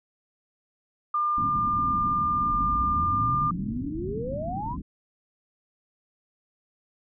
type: tone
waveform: sine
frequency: 1200 Hz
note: D6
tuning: 37 cents sharp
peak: -22 dBFS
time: 1.14-3.51 s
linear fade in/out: 5 ms
type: low-pass noise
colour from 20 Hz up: white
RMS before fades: -34 dBFS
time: 1.37-4.82 s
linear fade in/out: 10 ms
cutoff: 280 Hz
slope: 48 dB/octave
type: exponential sweep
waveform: sine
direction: up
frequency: 37.84 to 1046.5 Hz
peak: -30 dBFS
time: 2.49-4.77 s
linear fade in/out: 50 ms
effects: none